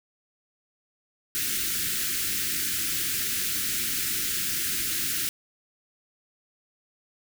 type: band-stop noise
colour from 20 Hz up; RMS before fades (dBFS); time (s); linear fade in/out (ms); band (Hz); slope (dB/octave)
white; -28; 1.35-5.29; 0; 390 to 1400; 48
effects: none